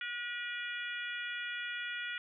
harmonic tone, 482 Hz, B4, 42 cents flat, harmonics 3 / 4 / 5 / 6 / 7, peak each -40 / -42 / -44 / -46 / -47 dBFS, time 0.01-2.18 s, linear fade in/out 2 ms, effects none

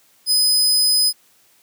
sawtooth tone, 5020 Hz, D#8, 15 cents sharp, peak -11 dBFS, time 0.26-1.13 s, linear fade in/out 50 ms, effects white hiss -56 dBFS RMS until 1.62 s + high-pass 100 Hz 12 dB/octave

